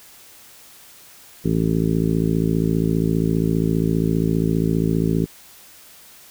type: harmonic tone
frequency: 55 Hz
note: A1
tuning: in tune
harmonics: 1 / 2 / 3 / 4 / 5 / 6 / 7 / 8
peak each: -29 / -27 / -20 / -25 / -24 / -30 / -26 / -31 dBFS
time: 1.44-5.26 s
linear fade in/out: 20 ms
effects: white hiss -46 dBFS RMS until 6.3 s